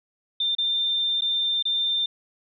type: tone with dropouts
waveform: sine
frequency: 3591 Hz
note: A7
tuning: 35 cents sharp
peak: -21 dBFS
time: 0.4-2.06 s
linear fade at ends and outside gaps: 5 ms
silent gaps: 0.551-0.583 / 1.209-1.219 / 1.626-1.653 s
effects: none